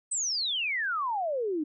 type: exponential sweep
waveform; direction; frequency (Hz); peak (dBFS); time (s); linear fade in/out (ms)
sine; down; 8372 to 289.4; -27; 0.11-1.64; 10
effects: none